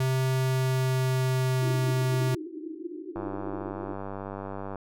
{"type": "tone with pitch glide", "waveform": "square", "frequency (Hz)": [130.7, 129.35], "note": ["C3", "C3"], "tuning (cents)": [-1, -19], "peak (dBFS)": -24, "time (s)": [0, 2.35], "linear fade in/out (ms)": 5, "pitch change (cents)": -18, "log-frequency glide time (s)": [0.24, 1.63]}
{"type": "band-pass noise", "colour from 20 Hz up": "pink", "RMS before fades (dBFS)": -38, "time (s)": [1.61, 3.94], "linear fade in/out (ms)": 10, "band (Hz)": [310, 360], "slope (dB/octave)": 96}
{"type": "click train", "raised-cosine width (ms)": 1, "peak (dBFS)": -22, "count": 158, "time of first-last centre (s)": [3.16, 4.757], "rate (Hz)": 98.3}
{"effects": []}